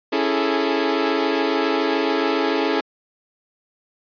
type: chord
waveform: sawtooth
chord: A major seventh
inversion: first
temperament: equal with one note detuned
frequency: 277.2 / 329.6 / 412.9 / 440 Hz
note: C#4 / E4 / G#4 / A4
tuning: 0 / 0 / -10 / 0 cents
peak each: -20 dBFS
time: 0.12-2.81 s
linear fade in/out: 10 ms
effects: resampled to 11025 Hz